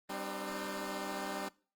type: chord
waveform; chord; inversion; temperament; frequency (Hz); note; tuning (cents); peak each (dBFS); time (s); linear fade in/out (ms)
10% pulse; G suspended fourth; none; equal with one note detuned; 196 / 261.6 / 301.4; G3 / C4 / D4; 0 / 0 / +45; -33 / -36 / -33; 0.09-1.49; 10
effects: noise-tail reverb RT60 0.4 s tail -23 dB re dry + Opus 32 kbps